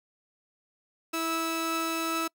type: tone pair together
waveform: sawtooth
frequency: 327.6 / 1308 Hz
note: E4 / E6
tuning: -11 / -14 cents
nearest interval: 2 octaves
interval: 2397 cents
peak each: -27 dBFS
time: 1.13-2.28 s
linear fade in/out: 10 ms
effects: noise-tail reverb RT60 0.1 s tail -26 dB re dry